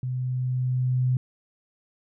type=tone with level ramp; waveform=sine; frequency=127.1 Hz; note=C3; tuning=50 cents flat; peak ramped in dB=-26 to -19 dBFS; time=0.03-1.17 s; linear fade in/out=2 ms; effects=none